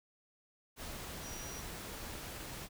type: tone in noise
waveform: sine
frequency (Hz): 5790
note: F#8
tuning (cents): -38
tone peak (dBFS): -48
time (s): 1.21-1.63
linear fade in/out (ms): 50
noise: pink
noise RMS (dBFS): -45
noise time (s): 0.76-2.69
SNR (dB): -6
effects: none